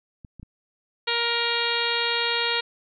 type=clicks; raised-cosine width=5 ms; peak=-29 dBFS; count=3; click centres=0.248 / 0.397 / 0.43 s
type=harmonic tone; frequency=470 Hz; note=A#4; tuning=14 cents sharp; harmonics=1 / 2 / 3 / 4 / 5 / 6 / 7 / 8 / 9; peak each=-31 / -31 / -31 / -31 / -31 / -31 / -31 / -31 / -31 dBFS; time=1.07-2.61 s; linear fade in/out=10 ms
effects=none